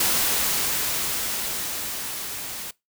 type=noise with level ramp; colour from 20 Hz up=white; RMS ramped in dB=-21 to -34 dBFS; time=0-2.71 s; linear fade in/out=5 ms; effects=noise-tail reverb RT60 0.2 s tail -22 dB re dry